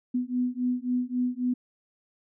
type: beating tone pair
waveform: sine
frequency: 246.9 / 250.6 Hz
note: B3 / B3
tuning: 0 / +25 cents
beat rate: 3.7 Hz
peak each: -28 dBFS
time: 0.14-1.54 s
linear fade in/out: 10 ms
effects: none